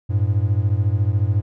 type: beating tone pair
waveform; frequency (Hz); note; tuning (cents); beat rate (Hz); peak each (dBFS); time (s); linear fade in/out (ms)
triangle; 96.8 / 110.8; G2 / A2; -21 / +13; 14; -16 / -18; 0.09-1.42; 20
effects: none